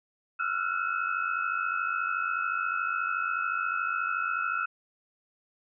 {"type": "tone cluster", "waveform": "sine", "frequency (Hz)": [1320, 1374, 1465, 2579], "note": ["E6", "F6", "F#6", "E7"], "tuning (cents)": [2, -29, -18, -39], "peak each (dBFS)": [-34, -30, -33, -37], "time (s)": [0.39, 4.66], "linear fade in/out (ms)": 10, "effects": []}